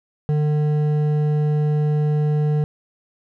sine tone with hard clipping, 150 Hz, D3, 37 cents sharp, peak -18 dBFS, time 0.29-2.64 s, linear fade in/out 0 ms, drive 8 dB, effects none

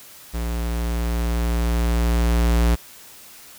square tone with level ramp, 58.4 Hz, A#1, 4 cents sharp, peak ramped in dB -24 to -15 dBFS, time 0.33-2.76 s, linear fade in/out 20 ms, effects white hiss -44 dBFS RMS until 3.58 s

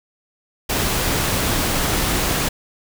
pink noise, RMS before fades -20 dBFS, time 0.69-2.49 s, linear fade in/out 10 ms, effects none

